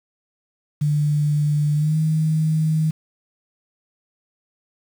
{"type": "tone with pitch glide", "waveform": "sine", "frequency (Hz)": [148.4, 157.04], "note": ["D3", "D#3"], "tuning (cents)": [18, 16], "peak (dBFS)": -16, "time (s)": [0.81, 2.91], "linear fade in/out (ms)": 10, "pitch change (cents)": 98, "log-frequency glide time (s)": [1.74, 1.97], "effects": ["7-bit"]}